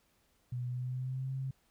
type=tone with pitch glide; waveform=sine; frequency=123.47 to 133.1 Hz; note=B2 to C3; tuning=0 to +30 cents; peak=-34 dBFS; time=0.52-1.51 s; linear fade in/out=5 ms; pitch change=+130 cents; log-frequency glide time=0.67-1.32 s; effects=pink hiss -72 dBFS RMS until 1.7 s